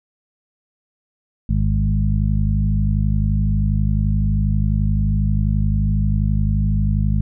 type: harmonic tone with a mistuned harmonic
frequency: 52 Hz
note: G#1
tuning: 3 cents sharp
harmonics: 1 / 2 / 3 / 4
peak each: -18 / -20 / -22 / -24 dBFS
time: 1.49-7.21 s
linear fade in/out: 5 ms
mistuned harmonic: 1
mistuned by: +41 cents
effects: none